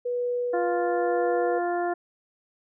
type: tone with tremolo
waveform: sine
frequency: 488.7 Hz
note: B4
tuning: 18 cents flat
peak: -24 dBFS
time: 0.05-1.59 s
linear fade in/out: 10 ms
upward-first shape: sine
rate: 1 Hz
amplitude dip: 30%
type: harmonic tone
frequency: 350 Hz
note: F4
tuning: 4 cents sharp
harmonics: 1 / 2 / 3 / 4 / 5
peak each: -27 / -27 / -38 / -37 / -39 dBFS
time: 0.53-1.94 s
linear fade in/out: 10 ms
effects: none